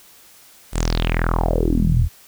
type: tone with low-pass filter sweep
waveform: sawtooth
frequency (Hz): 41.24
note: E1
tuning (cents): +2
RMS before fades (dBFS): -18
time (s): 0.72-2.09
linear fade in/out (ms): 50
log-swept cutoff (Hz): 9400 to 83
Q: 5.4
effects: white hiss -48 dBFS RMS until 2.27 s